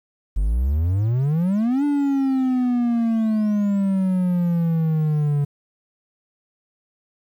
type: exponential two-way sweep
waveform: triangle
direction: up then down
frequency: 46.25 to 292.1 to 142.4 Hz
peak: -15 dBFS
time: 0.36-5.45 s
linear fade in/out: 10 ms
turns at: 1.84 s
effects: 9-bit